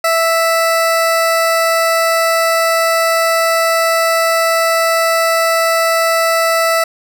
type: tone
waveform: 20% pulse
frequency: 659.3 Hz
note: E5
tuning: in tune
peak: -6 dBFS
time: 0.04-6.84 s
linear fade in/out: 5 ms
effects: none